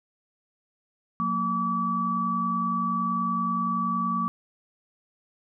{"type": "tone cluster", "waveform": "sine", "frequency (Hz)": [180.4, 231, 1149], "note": ["F#3", "A#3", "D6"], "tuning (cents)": [-44, -16, -38], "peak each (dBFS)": [-31, -31, -25], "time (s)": [1.2, 4.28], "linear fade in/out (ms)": 0, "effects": []}